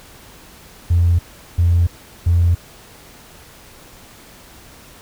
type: tone bursts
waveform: triangle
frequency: 86 Hz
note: F2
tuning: 26 cents flat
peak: -7 dBFS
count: 3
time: 0.9-2.55 s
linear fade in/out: 10 ms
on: 290 ms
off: 390 ms
effects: tanh soft clip ceiling -8 dBFS + pink hiss -43 dBFS RMS until 5.01 s